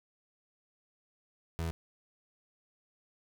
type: tone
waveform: 30% pulse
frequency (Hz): 82.5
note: E2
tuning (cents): +2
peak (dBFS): -30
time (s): 1.59-1.71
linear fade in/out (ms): 0
effects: none